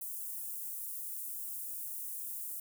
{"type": "high-pass noise", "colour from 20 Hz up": "white", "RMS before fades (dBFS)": -41, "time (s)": [0.01, 2.6], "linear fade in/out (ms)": 5, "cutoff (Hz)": 9300, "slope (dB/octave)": 24, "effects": []}